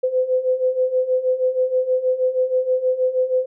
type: beating tone pair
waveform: sine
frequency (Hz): 507 / 513.3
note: B4 / C5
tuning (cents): +45 / -33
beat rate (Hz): 6.3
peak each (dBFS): -22 / -18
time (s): 0.03-3.46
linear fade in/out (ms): 10
effects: none